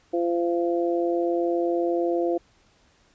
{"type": "harmonic tone", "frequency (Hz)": 171.7, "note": "F3", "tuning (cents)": -29, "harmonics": [2, 3, 4], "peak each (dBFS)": [-23, -27, -29], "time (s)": [0.13, 2.38], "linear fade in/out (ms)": 10, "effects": ["pink hiss -61 dBFS RMS until 3.14 s", "resampled to 16000 Hz"]}